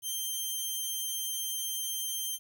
10% pulse tone, 3148 Hz, G7, 7 cents sharp, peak -24 dBFS, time 0.02-2.39 s, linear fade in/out 50 ms, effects 10-bit

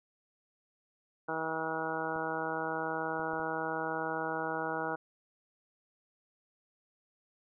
harmonic tone, 160.4 Hz, E3, 47 cents flat, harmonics 1 / 2 / 3 / 4 / 5 / 6 / 7 / 8 / 9, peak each -47 / -41 / -39 / -41 / -39 / -41 / -46 / -43 / -39 dBFS, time 1.28-4.96 s, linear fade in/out 10 ms
clicks, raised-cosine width 2 ms, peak -37 dBFS, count 4, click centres 2.161 / 3.196 / 3.335 / 3.399 s
effects none

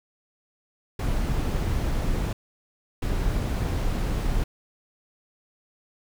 brown noise bursts at uneven times, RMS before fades -25 dBFS, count 2, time 0.99-2.33 / 3.02-4.44 s, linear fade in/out 5 ms, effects none

